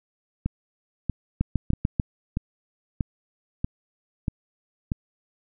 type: two click trains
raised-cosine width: 5 ms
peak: -12 / -9 dBFS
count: 8 / 5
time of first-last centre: 0.46-4.919 / 1.41-1.998 s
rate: 1.57 / 6.8 Hz
effects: none